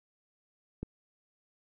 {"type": "click", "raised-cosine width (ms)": 3, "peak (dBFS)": -23, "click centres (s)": 0.83, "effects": []}